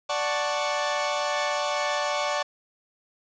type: chord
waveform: sawtooth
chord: D major seventh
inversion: none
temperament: equal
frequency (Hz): 587.3 / 740 / 880 / 1108.7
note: D5 / F#5 / A5 / C#6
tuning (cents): 0 / 0 / 0 / 0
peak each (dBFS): -24 / -28 / -28 / -27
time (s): 0.09-2.43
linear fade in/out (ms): 10
effects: resampled to 16000 Hz + 8-bit